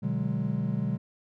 triangle chord, G# half-diminished seventh, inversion first, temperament just, 124.59 / 149.51 / 186.89 / 207.7 Hz, B2 / D3 / F#3 / G#3, +16 / +31 / +18 / 0 cents, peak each -30 dBFS, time 0.02-0.98 s, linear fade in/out 20 ms, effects none

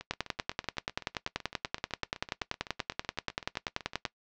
two click trains, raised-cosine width 0.2 ms, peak -12 / -24 dBFS, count 42 / 33, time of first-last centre 0.11-4.052 / 0.01-4.061 s, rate 10.4 / 7.9 Hz, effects noise-tail reverb RT60 0.1 s tail -19 dB re dry + low-pass 5000 Hz 12 dB/octave

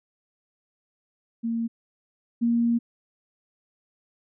sine tone pair in turn, 230.1 / 234.5 Hz, A#3 / A#3, -22 / +11 cents, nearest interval unison, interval 33 cents, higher second, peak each -24 / -19 dBFS, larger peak second, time 1.43-1.68 / 2.41-2.79 s, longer second, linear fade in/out 20 ms, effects none

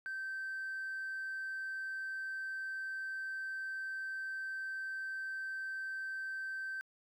triangle tone, 1553 Hz, G6, 17 cents flat, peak -35 dBFS, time 0.06-6.81 s, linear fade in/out 0 ms, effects tanh soft clip ceiling -34 dBFS

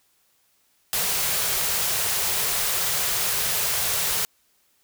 white band-stop noise, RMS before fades -24 dBFS, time 0.93-4.25 s, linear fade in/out 0 ms, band 200 to 360 Hz, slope 96 dB/octave, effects white hiss -65 dBFS RMS until 4.83 s

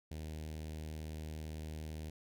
sawtooth tone with notch filter, 77.78 Hz, D#2, in tune, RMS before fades -44 dBFS, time 0.11-2.1 s, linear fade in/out 5 ms, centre 1200 Hz, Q 0.81, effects none

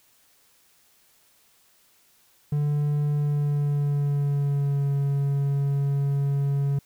triangle tone with pitch glide, 146.83 to 140.2 Hz, D3 to C#3, 0 to +20 cents, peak -19 dBFS, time 2.52-6.79 s, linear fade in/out 5 ms, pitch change -80 cents, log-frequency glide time 3.12-4.92 s, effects white hiss -61 dBFS RMS until 6.85 s

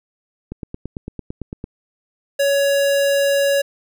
click train, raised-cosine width 3 ms, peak -15 dBFS, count 11, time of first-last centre 0.52-1.641 s, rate 8.92 Hz
square tone, 560 Hz, C#5, 18 cents sharp, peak -15 dBFS, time 2.39-3.62 s, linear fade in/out 10 ms
effects none

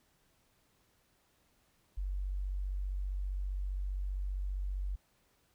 sine tone, 47.58 Hz, F#1, 49 cents sharp, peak -33 dBFS, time 1.97-4.96 s, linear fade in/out 10 ms, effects pink hiss -72 dBFS RMS until 5.54 s

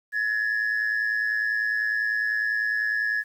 sine tone pair together, 1692 / 1802 Hz, G#6 / A6, +32 / +41 cents, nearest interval minor second, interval 109 cents, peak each -22 / -27 dBFS, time 0.12-3.24 s, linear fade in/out 50 ms, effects tanh soft clip ceiling -19 dBFS + 9-bit

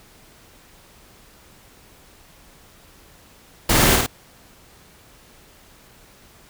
pink noise with echo, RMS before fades -17 dBFS, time 3.69-3.96 s, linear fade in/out 5 ms, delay 52 ms, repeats 2, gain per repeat -3 dB, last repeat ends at 4.064 s, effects pink hiss -50 dBFS RMS until 6.49 s

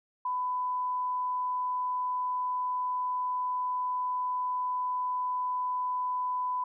sine tone, 1000 Hz, B5, 21 cents sharp, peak -28 dBFS, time 0.25-6.64 s, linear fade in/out 5 ms, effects none

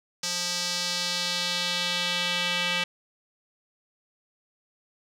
square tone with band-pass filter sweep, 176.9 Hz, F3, 23 cents sharp, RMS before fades -28 dBFS, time 0.23-2.84 s, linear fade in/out 5 ms, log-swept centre 5500 to 2900 Hz, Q 2.1, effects none

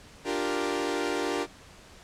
sawtooth chord, G minor seventh, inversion second, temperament equal, 293.7 / 349.2 / 392 / 466.2 Hz, D4 / F4 / G4 / Bb4, 0 / 0 / 0 / 0 cents, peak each -29 dBFS, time 0.24-1.47 s, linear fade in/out 50 ms, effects pink hiss -51 dBFS RMS until 2.03 s + low-pass 8000 Hz 12 dB/octave

